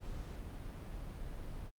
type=noise; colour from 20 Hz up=brown; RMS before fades=-44 dBFS; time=0-1.71 s; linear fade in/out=50 ms; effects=Opus 48 kbps